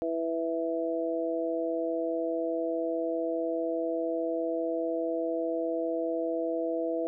harmonic tone, 164.81 Hz, E3, in tune, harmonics 2 / 3 / 4, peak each -32 / -32 / -32 dBFS, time 0.02-7.07 s, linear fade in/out 0 ms, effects none

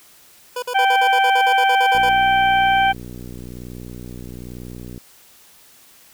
25% pulse tone bursts, 493.9 Hz, B4, in tune, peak -19 dBFS, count 14, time 0.56-2.093 s, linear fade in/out 5 ms, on 64 ms, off 49 ms
harmonic tone, 779 Hz, G5, 11 cents flat, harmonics 1 / 2 / 3 / 4, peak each -14 / -20 / -24 / -26 dBFS, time 0.74-2.93 s, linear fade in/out 20 ms
click train, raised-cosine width 3 ms, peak -22 dBFS, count 186, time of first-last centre 1.95-4.978 s, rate 61.1 Hz
effects white hiss -49 dBFS RMS until 6.13 s

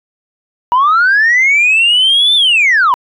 sine linear two-way sweep, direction up then down, 949 to 3584 to 949 Hz, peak -5 dBFS, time 0.72-2.94 s, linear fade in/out 0 ms, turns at 2.35 s, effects tanh soft clip ceiling -4 dBFS

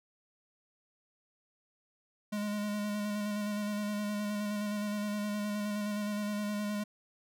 square tone with vibrato, 207.7 Hz, G#3, in tune, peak -33 dBFS, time 2.32-6.84 s, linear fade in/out 10 ms, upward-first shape square, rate 9.6 Hz, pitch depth 18 cents each way, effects none

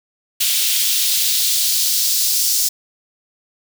white noise with high-pass filter sweep, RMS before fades -17 dBFS, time 0.4-2.69 s, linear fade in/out 10 ms, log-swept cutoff 3100 to 5200 Hz, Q 1.7, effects none

